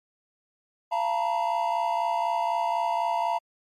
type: tone cluster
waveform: triangle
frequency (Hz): 687 / 893 / 957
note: F5 / A5 / A#5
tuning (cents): -29 / +25 / +45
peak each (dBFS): -26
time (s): 0.91-3.39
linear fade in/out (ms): 20
effects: MP3 64 kbps